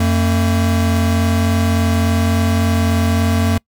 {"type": "tone pair together", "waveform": "square", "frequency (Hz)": [90.1, 226.8], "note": ["F#2", "A#3"], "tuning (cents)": [-45, -47], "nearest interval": "octave + major third", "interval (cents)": 1598, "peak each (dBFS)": [-15, -18], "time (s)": [0, 3.58], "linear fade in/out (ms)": 5, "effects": ["noise-tail reverb RT60 0.1 s tail -25 dB re dry"]}